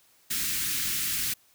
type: band-stop noise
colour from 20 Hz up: white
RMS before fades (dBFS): -29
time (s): 0.3-1.34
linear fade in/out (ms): 10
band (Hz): 300 to 1500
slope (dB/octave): 24
effects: white hiss -62 dBFS RMS until 1.54 s